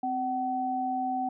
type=tone pair together; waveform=sine; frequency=259.4 / 757 Hz; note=C4 / F#5; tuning=-15 / +39 cents; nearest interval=octave + perfect fifth; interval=1854 cents; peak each=-33 / -28 dBFS; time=0.03-1.29 s; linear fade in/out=5 ms; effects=none